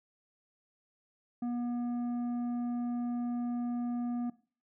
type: tone with tanh clipping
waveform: sine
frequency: 241.1 Hz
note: B3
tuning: 41 cents flat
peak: -33 dBFS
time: 1.42-4.3 s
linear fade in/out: 5 ms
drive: 8 dB
effects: noise-tail reverb RT60 0.4 s tail -19 dB re dry